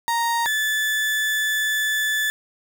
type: tone pair in turn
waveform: 35% pulse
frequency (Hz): 932.3 / 1739.7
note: A#5 / A6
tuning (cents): 0 / -20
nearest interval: major seventh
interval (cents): 1080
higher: second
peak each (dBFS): -18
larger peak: neither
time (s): 0.08-0.46 / 0.46-2.3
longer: second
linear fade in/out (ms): 0
effects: none